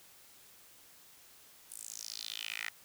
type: tone with high-pass filter sweep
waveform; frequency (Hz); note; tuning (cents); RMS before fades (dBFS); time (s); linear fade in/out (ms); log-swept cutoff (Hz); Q
10% pulse; 55; A1; 0; -43; 1.7-2.69; 5; 9700 to 1900; 3.8
effects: white hiss -59 dBFS RMS until 2.84 s